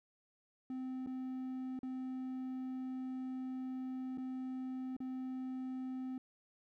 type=tone with dropouts; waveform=triangle; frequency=258.4 Hz; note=C4; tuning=21 cents flat; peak=-37 dBFS; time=0.7-6.18 s; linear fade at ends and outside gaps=2 ms; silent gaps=1.063-1.071 / 1.791-1.831 / 4.175-4.181 / 4.966-5.003 s; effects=none